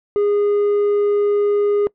triangle tone with quantisation, 410.6 Hz, G#4, 20 cents flat, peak -12 dBFS, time 0.16-1.87 s, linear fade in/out 0 ms, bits 7, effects noise-tail reverb RT60 0.1 s tail -22 dB re dry + low-pass 2000 Hz 12 dB/octave

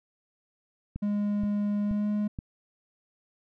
click train, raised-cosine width 5 ms, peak -22 dBFS, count 4, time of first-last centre 0.96-2.389 s, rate 2.1 Hz
triangle tone with pitch glide, 205.9 to 208.7 Hz, G#3 to G#3, -15 to +9 cents, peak -23 dBFS, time 1.02-2.28 s, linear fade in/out 10 ms, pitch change +24 cents, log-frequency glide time 1.83-2.08 s
effects none

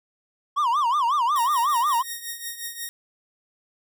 triangle tone with vibrato, 1057 Hz, C6, 17 cents sharp, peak -17 dBFS, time 0.56-2.03 s, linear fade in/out 20 ms, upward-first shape sine, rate 5.5 Hz, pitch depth 240 cents each way
5% pulse tone with tremolo, 1864.7 Hz, A#6, in tune, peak -18 dBFS, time 1.36-2.89 s, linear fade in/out 0 ms, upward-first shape triangle, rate 5.6 Hz, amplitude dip 75%
effects none

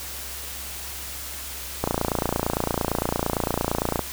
click train, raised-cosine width 1 ms, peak -8 dBFS, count 63, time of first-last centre 1.84-3.993 s, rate 28.8 Hz, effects added 67 Hz sine -41 dBFS peak until 4.12 s + white hiss -35 dBFS RMS until 4.12 s

